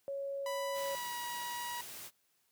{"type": "tone", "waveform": "sine", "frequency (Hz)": 554.4, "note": "C#5", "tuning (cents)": 0, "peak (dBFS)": -36, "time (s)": [0.08, 0.95], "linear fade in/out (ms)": 0}
{"type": "tone with pitch glide", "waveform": "sawtooth", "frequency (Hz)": [990, 961.8], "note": ["B5", "B5"], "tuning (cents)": [4, -46], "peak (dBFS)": -35, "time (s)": [0.46, 1.81], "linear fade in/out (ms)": 2, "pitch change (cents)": -50, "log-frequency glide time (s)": [0.78, 1.15]}
{"type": "noise", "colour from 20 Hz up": "white", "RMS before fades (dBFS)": -47, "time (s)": [0.73, 2.11], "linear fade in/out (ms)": 50}
{"effects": ["white hiss -75 dBFS RMS until 2.51 s", "high-pass 80 Hz 12 dB/octave"]}